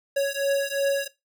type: beating tone pair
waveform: square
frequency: 554.4 / 557.2 Hz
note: C#5 / C#5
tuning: 0 / +9 cents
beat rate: 2.8 Hz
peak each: -26 dBFS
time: 0.16-1.08 s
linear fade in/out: 10 ms
effects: noise-tail reverb RT60 0.2 s tail -18 dB re dry